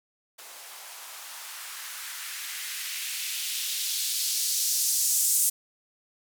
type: noise with band-pass filter sweep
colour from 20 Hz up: violet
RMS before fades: -30 dBFS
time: 0.38-5.5 s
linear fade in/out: 10 ms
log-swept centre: 590 to 8100 Hz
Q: 1.4
effects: none